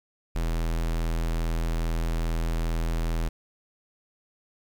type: tone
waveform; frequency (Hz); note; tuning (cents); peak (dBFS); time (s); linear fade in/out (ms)
square; 41.2; E1; 0; -25; 0.35-3.29; 10
effects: 10-bit